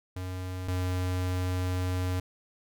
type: tone pair in turn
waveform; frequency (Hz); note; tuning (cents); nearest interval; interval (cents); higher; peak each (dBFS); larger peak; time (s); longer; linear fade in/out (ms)
square; 92 / 91.31; F#2 / F#2; -9 / -22; unison; 13; first; -34 / -28; second; 0.16-0.68 / 0.68-2.2; second; 5
effects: none